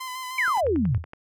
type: tone with vibrato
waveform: sawtooth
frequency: 1021 Hz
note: C6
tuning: 43 cents flat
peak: -28 dBFS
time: 0-0.61 s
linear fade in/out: 10 ms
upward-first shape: square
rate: 6.5 Hz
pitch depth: 24 cents each way
type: exponential sweep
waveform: sine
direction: down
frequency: 2349 to 96 Hz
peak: -20 dBFS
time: 0.38-0.98 s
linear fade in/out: 5 ms
type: click train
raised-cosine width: 0.5 ms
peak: -25 dBFS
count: 8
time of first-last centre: 0.48-1.134 s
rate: 10.7 Hz
type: tone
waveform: sine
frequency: 84.5 Hz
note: E2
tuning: 43 cents sharp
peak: -29 dBFS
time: 0.62-1.05 s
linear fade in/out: 50 ms
effects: none